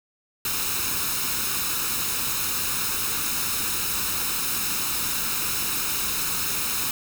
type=noise with comb filter; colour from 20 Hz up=white; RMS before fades=-26 dBFS; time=0.45-6.91 s; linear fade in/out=2 ms; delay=0.76 ms; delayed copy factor=+0.6; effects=none